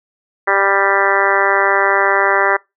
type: harmonic tone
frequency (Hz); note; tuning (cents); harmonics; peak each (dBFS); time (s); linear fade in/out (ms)
197; G3; +9; 2 / 3 / 4 / 5 / 6 / 7 / 8 / 9 / 10; -20 / -20 / -20 / -20 / -20 / -20 / -20 / -20 / -20; 0.47-2.57; 10
effects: noise-tail reverb RT60 0.2 s tail -23 dB re dry